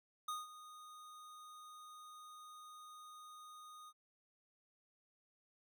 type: tone with ADSR envelope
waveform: square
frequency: 1236 Hz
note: D#6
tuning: 12 cents flat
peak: -39 dBFS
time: 0.28-3.93 s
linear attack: 6 ms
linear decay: 180 ms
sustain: -15 dB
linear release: 48 ms
effects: none